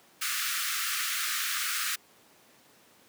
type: high-pass noise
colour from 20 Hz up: pink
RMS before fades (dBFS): -31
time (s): 0.21-1.96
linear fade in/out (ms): 10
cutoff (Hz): 1200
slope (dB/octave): 96
effects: pink hiss -59 dBFS RMS until 3.08 s + high-pass 200 Hz 12 dB/octave